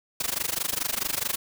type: noise with amplitude modulation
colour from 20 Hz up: white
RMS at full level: -25 dBFS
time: 0.2-1.36 s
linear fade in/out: 5 ms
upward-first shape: sine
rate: 24.7 Hz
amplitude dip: 95%
effects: none